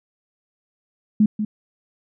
sine tone with echo, 212.5 Hz, G#3, 40 cents sharp, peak -11 dBFS, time 1.2-1.26 s, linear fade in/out 5 ms, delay 190 ms, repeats 1, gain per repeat -9 dB, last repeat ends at 1.45 s, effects none

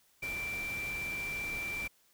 sine tone in noise, 2349 Hz, D7, in tune, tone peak -35 dBFS, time 0.22-1.88 s, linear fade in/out 10 ms, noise pink, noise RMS -45 dBFS, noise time 0.22-1.88 s, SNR +7 dB, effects white hiss -68 dBFS RMS until 2.13 s

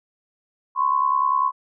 sine tone pair together, 1021.9 / 1092 Hz, C6 / C#6, -41 / -26 cents, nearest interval minor second, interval 115 cents, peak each -20 dBFS, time 0.75-1.52 s, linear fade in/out 50 ms, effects none

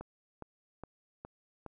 click train, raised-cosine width 1 ms, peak -29 dBFS, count 5, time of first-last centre 0.01-1.663 s, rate 2.42 Hz, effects none

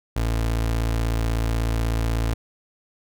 30% pulse tone, 56.3 Hz, A1, 40 cents sharp, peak -18 dBFS, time 0.16-2.34 s, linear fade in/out 5 ms, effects none

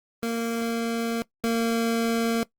25% pulse tone pair in turn, 230.7 / 229.7 Hz, A#3 / A#3, -18 / -25 cents, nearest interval unison, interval 7 cents, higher first, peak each -21 / -18 dBFS, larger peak second, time 0.23-1.22 / 1.44-2.43 s, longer neither, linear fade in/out 0 ms, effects noise-tail reverb RT60 0.1 s tail -20 dB re dry + Opus 24 kbps

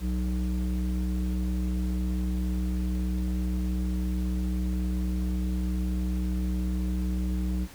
square tone with low-pass filter, 61.74 Hz, B1, in tune, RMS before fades -28 dBFS, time 0-7.68 s, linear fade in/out 50 ms, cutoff 250 Hz, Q 3.1, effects pink hiss -49 dBFS RMS until 7.74 s

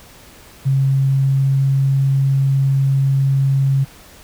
sine tone with pitch glide, 135.4 to 136.18 Hz, C#3 to C#3, -40 to -30 cents, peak -12 dBFS, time 0.65-3.85 s, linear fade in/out 20 ms, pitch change +10 cents, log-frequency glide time 0.84-1.94 s, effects pink hiss -43 dBFS RMS until 4.23 s

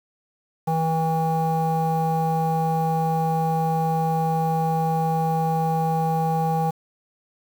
square tone with low-pass filter, 161.4 Hz, E3, 36 cents flat, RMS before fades -22 dBFS, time 0.67-6.71 s, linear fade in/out 10 ms, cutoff 850 Hz, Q 5.9, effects 7-bit

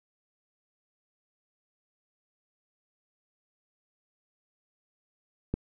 click, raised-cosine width 3 ms, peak -15 dBFS, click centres 5.54 s, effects none

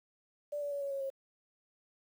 sine tone with pitch steps, 585 / 575.9 / 567 / 558.3 / 549.6 / 541.1 Hz, D5 / D5 / C#5 / C#5 / C#5 / C#5, -7 / -34 / +39 / +12 / -15 / -42 cents, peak -34 dBFS, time 0.52-1.102 s, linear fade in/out 10 ms, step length 97 ms, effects 10-bit

